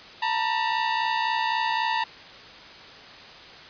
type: tone pair together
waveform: sawtooth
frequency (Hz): 897 / 960.8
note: A5 / B5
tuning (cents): +33 / -48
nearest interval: minor second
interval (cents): 119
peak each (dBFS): -21 / -23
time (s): 0.22-2.04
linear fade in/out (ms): 5
effects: white hiss -44 dBFS RMS until 3.69 s + resampled to 11025 Hz